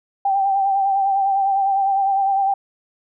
sine tone with vibrato, 784 Hz, G5, in tune, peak -15 dBFS, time 0.25-2.54 s, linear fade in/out 5 ms, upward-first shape triangle, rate 9.9 Hz, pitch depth 43 cents each way, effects none

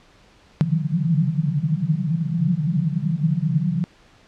white band-pass noise, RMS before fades -21 dBFS, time 0.61-3.84 s, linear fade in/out 0 ms, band 140 to 180 Hz, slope 96 dB/octave, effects pink hiss -53 dBFS RMS until 4.27 s + low-pass 5000 Hz 12 dB/octave

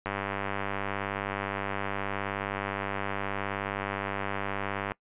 click train, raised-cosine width 0.5 ms, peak -16 dBFS, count 483, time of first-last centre 0.06-4.919 s, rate 99.2 Hz, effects noise-tail reverb RT60 0.1 s tail -22 dB re dry + resampled to 8000 Hz

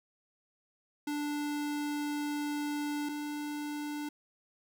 square tone pair in turn, 293.7 / 295.3 Hz, D4 / D4, 0 / +10 cents, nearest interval unison, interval 10 cents, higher second, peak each -33 / -36 dBFS, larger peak first, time 1.07-3.09 / 3.09-4.09 s, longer first, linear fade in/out 5 ms, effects none

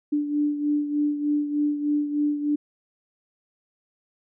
sine beating tone pair, 293.7 / 297 Hz, D4 / D4, 0 / +20 cents, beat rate 3.3 Hz, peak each -22 / -29 dBFS, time 0.12-2.56 s, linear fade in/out 10 ms, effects none

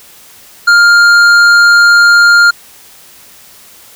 triangle tone with hard clipping, 1404 Hz, F6, 9 cents sharp, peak -4 dBFS, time 0.67-2.51 s, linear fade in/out 10 ms, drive 12 dB, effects white hiss -38 dBFS RMS until 3.95 s

